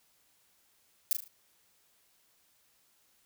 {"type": "noise with echo", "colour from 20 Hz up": "violet", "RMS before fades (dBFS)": -26, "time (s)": [1.11, 1.13], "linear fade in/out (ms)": 0, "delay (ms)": 37, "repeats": 4, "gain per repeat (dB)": -7, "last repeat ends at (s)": 1.278, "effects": ["white hiss -69 dBFS RMS until 3.25 s"]}